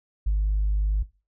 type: tone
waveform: sine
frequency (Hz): 51.1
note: G#1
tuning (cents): -27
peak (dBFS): -18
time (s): 0.26-1.03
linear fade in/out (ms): 10
effects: noise-tail reverb RT60 0.3 s tail -19 dB re dry + tanh soft clip ceiling -17 dBFS